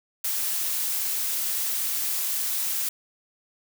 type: noise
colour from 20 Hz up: blue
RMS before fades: -27 dBFS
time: 0.24-2.89 s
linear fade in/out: 5 ms
effects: none